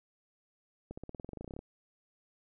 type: accelerating click train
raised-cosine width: 2 ms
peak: -29 dBFS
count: 17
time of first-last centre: 0.91-1.591 s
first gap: 65 ms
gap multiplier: 0.94
effects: none